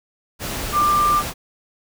sine tone in noise, 1188 Hz, D6, 20 cents sharp, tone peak -14 dBFS, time 0.72-1.23 s, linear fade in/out 50 ms, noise pink, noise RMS -27 dBFS, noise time 0.39-1.34 s, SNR +10 dB, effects none

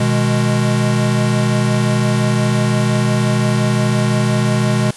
square chord, G# minor, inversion first, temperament equal, 123.47 / 155.56 / 207.7 Hz, B2 / D#3 / G#3, 0 / 0 / 0 cents, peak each -16 / -22 / -18 dBFS, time 0-4.91 s, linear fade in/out 5 ms, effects white hiss -37 dBFS RMS until 4.96 s + resampled to 24000 Hz

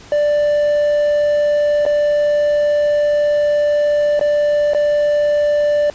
triangle tone with dropouts, 589 Hz, D5, 5 cents sharp, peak -10 dBFS, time 0.12-5.9 s, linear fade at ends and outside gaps 1 ms, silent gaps 1.853-1.863 / 4.194-4.211 / 4.735-4.747 s, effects pink hiss -40 dBFS RMS until 5.94 s + resampled to 16000 Hz

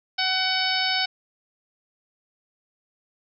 harmonic tone, 751 Hz, F#5, 26 cents sharp, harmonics 1 / 2 / 3 / 4 / 5 / 6 / 7, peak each -29 / -29 / -29 / -29 / -29 / -29 / -29 dBFS, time 0.18-1.06 s, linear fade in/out 10 ms, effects none

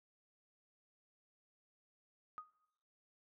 sine tone with exponential decay, 1244.5 Hz, D#6, in tune, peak -40 dBFS, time 2.38-2.5 s, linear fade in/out 0 ms, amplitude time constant 24 ms, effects noise-tail reverb RT60 0.9 s tail -21 dB re dry

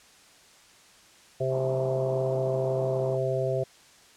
harmonic tone, 131.3 Hz, C3, 6 cents sharp, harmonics 1 / 3 / 4 / 5, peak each -30 / -30 / -30 / -30 dBFS, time 1.4-3.64 s, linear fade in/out 10 ms
white band-pass noise, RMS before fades -40 dBFS, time 1.49-3.19 s, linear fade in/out 50 ms, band 140 to 1000 Hz, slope 48 dB/octave
effects white hiss -55 dBFS RMS until 4.16 s + low-pass 8000 Hz 12 dB/octave

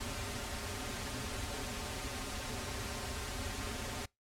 pink noise with comb filter, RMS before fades -40 dBFS, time 0-4.06 s, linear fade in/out 10 ms, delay 6.1 ms, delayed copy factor -0.9, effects noise-tail reverb RT60 0.2 s tail -25 dB re dry + low-pass 10000 Hz 12 dB/octave

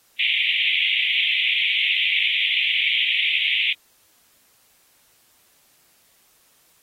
pink band-pass noise, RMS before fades -21 dBFS, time 0.19-3.73 s, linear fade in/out 5 ms, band 2100 to 3500 Hz, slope 96 dB/octave, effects white hiss -59 dBFS RMS until 6.82 s + AAC 48 kbps

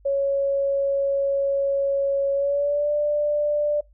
sine tone with pitch glide, 554.4 to 590.8 Hz, C#5 to D5, 0 to +10 cents, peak -19 dBFS, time 0.05-3.81 s, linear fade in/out 10 ms, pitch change +110 cents, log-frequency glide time 2.33-2.91 s, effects noise-tail reverb RT60 0.2 s tail -24 dB re dry + added 50 Hz sine -51 dBFS peak until 3.93 s

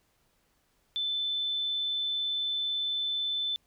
sine tone, 3522 Hz, A7, 1 cent sharp, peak -28 dBFS, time 0.96-3.56 s, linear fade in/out 0 ms, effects pink hiss -71 dBFS RMS until 3.66 s

